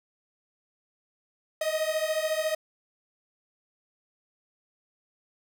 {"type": "beating tone pair", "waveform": "45% pulse", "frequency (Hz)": [620, 634], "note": ["D#5", "D#5"], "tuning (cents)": [-6, 32], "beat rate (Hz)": 14, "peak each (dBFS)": -29, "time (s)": [1.61, 2.55], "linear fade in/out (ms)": 5, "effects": []}